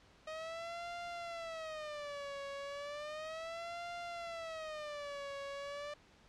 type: tone with vibrato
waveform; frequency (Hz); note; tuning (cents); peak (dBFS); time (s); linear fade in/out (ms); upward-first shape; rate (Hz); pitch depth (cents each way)
sawtooth; 622.3; D#5; 0; -38; 0.27-5.94; 5; sine; 0.34; 190
effects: pink hiss -64 dBFS RMS until 6.28 s + low-pass 5000 Hz 12 dB/octave